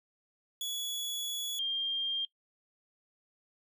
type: tone pair in turn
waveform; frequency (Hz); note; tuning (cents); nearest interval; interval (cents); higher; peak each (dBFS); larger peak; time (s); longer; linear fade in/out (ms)
sawtooth / sine; 3389 / 3199; G#7 / G7; +34 / +34; minor second; 100; first; -31 / -29; second; 0.61-1.59 / 1.59-2.25; first; 2
effects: noise-tail reverb RT60 0.1 s tail -20 dB re dry